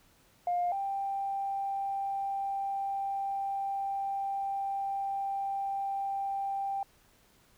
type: tone pair in turn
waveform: sine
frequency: 706 / 788.1 Hz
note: F5 / G5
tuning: +19 / +9 cents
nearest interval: major second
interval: 190 cents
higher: second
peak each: -26 / -30 dBFS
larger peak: first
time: 0.47-0.72 / 0.72-6.83 s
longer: second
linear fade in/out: 2 ms
effects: tanh soft clip ceiling -22 dBFS + pink hiss -64 dBFS RMS until 7.57 s